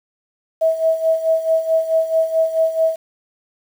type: tone with tremolo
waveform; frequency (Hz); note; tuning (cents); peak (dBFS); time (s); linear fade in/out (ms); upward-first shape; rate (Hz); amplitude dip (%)
sine; 647; E5; -32; -11; 0.61-2.96; 10; sine; 4.6; 75
effects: 7-bit